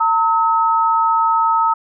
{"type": "tone pair together", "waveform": "sine", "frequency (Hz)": [907.9, 1283], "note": ["A#5", "E6"], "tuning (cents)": [-46, -47], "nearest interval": "tritone", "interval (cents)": 599, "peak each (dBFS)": -15, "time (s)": [0, 1.74], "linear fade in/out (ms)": 10, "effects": []}